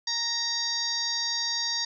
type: harmonic tone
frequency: 932 Hz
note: A#5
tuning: 1 cent flat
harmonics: 1 / 2 / 4 / 5 / 6 / 7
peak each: -40 / -36 / -34 / -29 / -33 / -38 dBFS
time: 0.07-1.85 s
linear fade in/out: 5 ms
effects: none